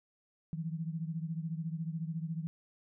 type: beating tone pair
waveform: sine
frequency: 159.7 / 173.7 Hz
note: D#3 / F3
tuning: +45 / -9 cents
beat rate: 14 Hz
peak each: -36 / -40 dBFS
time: 0.53-2.47 s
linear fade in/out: 0 ms
effects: none